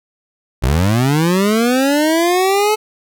25% pulse linear sweep, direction up, 56.2 to 433.9 Hz, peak -8 dBFS, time 0.62-2.76 s, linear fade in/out 20 ms, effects none

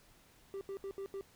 triangle tone bursts at uneven times, 392 Hz, G4, in tune, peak -37 dBFS, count 5, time 0.54-0.61 / 0.69-0.77 / 0.84-0.91 / 0.98-1.06 / 1.14-1.21 s, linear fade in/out 0 ms, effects pink hiss -64 dBFS RMS until 1.35 s

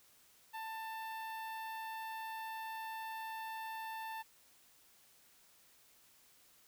sawtooth tone with notch filter, 889 Hz, A5, 18 cents sharp, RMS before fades -44 dBFS, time 0.53-4.23 s, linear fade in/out 20 ms, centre 6800 Hz, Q 0.52, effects white hiss -66 dBFS RMS until 6.67 s

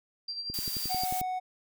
sine tone with tremolo, 4724 Hz, D8, 9 cents sharp, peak -32 dBFS, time 0.28-1.05 s, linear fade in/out 5 ms, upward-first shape sine, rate 11 Hz, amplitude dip 55%
click train, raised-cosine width 3 ms, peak -27 dBFS, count 9, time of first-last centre 0.5-1.214 s, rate 11.2 Hz
blue noise, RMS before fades -36 dBFS, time 0.54-1.21 s, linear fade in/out 0 ms
triangle tone, 740 Hz, F#5, in tune, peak -28 dBFS, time 0.89-1.4 s, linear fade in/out 20 ms
effects none

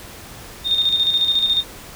sine tone with tremolo, 3662 Hz, A#7, 32 cents flat, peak -13 dBFS, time 0.64-1.64 s, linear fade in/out 50 ms, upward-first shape square, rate 14 Hz, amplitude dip 50%, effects pink hiss -38 dBFS RMS until 1.95 s

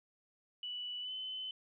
sine tone with pitch glide, 2960 to 3038 Hz, F#7 to F#7, 0 to +45 cents, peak -39 dBFS, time 0.63-1.51 s, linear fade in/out 2 ms, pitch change +45 cents, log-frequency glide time 1.01-1.12 s, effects none

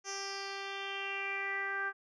10% pulse tone with low-pass filter sweep, 393.4 Hz, G4, 6 cents sharp, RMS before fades -38 dBFS, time 0.04-1.93 s, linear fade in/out 50 ms, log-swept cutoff 6200 to 1500 Hz, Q 5.4, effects none

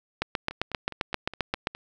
two click trains, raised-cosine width 0.3 ms, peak -22 / -9 dBFS, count 7 / 12, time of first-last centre 0.51-1.75 / 0.22-1.671 s, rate 4.84 / 7.58 Hz, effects none

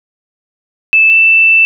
sine tone pair in turn, 2629 / 2656 Hz, E7 / E7, -5 / +12 cents, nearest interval unison, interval 17 cents, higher second, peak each -4 dBFS, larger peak neither, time 0.93-1.1 / 1.1-1.65 s, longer second, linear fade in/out 0 ms, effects none

